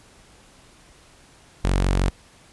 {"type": "tone", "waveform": "sawtooth", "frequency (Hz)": 46.4, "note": "F#1", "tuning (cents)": 6, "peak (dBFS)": -14, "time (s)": [1.64, 2.1], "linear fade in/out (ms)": 10, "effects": ["pink hiss -52 dBFS RMS until 2.52 s", "resampled to 24000 Hz"]}